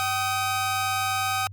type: tone pair together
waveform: sawtooth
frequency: 768.9 / 1252 Hz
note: G5 / D#6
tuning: -34 / +10 cents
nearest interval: minor sixth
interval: 844 cents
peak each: -23 dBFS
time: 0-1.47 s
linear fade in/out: 0 ms
effects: added 98 Hz sine -38 dBFS peak until 1.52 s + Opus 48 kbps